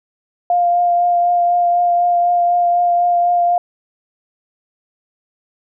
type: tone with vibrato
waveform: sine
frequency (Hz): 701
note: F5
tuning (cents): +6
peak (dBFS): -11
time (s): 0.5-3.58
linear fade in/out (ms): 2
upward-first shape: triangle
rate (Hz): 4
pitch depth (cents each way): 16
effects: none